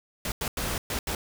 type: noise bursts at uneven times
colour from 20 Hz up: pink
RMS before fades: -30 dBFS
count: 5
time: 0.25-0.32 / 0.41-0.48 / 0.57-0.78 / 0.9-0.99 / 1.07-1.15 s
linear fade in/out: 2 ms
effects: none